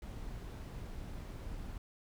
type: noise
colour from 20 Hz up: brown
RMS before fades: -44 dBFS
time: 0.02-1.78 s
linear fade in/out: 2 ms
effects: none